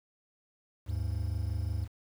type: tone pair together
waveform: triangle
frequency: 76 / 101.77 Hz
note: D#2 / G#2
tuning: -40 / -35 cents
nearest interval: perfect fourth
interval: 505 cents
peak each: -31 / -31 dBFS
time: 0.86-1.88 s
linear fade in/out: 50 ms
effects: 9-bit